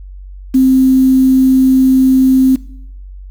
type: tone with quantisation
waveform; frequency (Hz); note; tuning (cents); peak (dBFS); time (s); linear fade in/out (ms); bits
sine; 261.6; C4; 0; -5; 0.54-2.56; 10; 5
effects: noise-tail reverb RT60 0.7 s tail -20 dB re dry + added 47 Hz sine -28 dBFS peak until 3.3 s